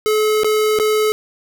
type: tone with dropouts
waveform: square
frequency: 429.3 Hz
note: A4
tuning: 43 cents flat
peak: -14 dBFS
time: 0.06-1.12 s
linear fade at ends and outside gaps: 0 ms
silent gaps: 0.434-0.445 / 0.788-0.798 s
effects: none